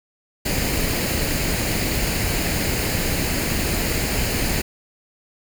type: noise with comb filter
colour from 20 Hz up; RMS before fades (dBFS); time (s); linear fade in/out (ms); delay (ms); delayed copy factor
pink; -22; 0.45-4.62; 10; 0.43; +0.5
effects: none